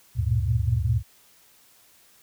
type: tone cluster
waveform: sine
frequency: 72.6 / 96.8 / 113.9 / 119.1 Hz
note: D2 / G2 / A#2 / A#2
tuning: -19 / -21 / -40 / +38 cents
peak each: -26 dBFS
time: 0.15-1.03 s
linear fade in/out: 50 ms
effects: white hiss -57 dBFS RMS until 2.22 s